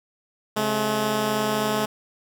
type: tone pair together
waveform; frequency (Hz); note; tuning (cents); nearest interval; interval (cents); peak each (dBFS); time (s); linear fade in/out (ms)
10% pulse; 134.87 / 214.1; C#3 / A3; -47 / -47; minor sixth; 800; -22 / -14; 0.56-1.86; 10
effects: none